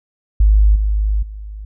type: tone with level steps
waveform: sine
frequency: 51.91 Hz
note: G#1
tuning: in tune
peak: -7 / -13 / -27 dBFS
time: 0.4-1.65 s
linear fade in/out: 5 ms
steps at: 0.75 / 1.22 s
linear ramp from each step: 10 ms
effects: none